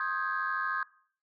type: chord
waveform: sine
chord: Ab major seventh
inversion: first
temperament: equal with one note detuned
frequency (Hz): 1067.9 / 1244.5 / 1568 / 1661.2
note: C6 / Eb6 / G6 / Ab6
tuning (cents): +35 / 0 / 0 / 0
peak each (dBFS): -34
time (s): 0-0.83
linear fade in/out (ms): 2
effects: noise-tail reverb RT60 0.5 s tail -20 dB re dry + tanh soft clip ceiling -21 dBFS